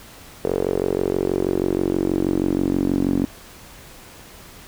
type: tone with band-pass filter sweep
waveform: sawtooth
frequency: 46.25 Hz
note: F#1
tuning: in tune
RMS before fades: -21 dBFS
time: 0.44-3.25 s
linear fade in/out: 0 ms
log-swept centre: 450 to 270 Hz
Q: 4.5
effects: pink hiss -43 dBFS RMS until 4.67 s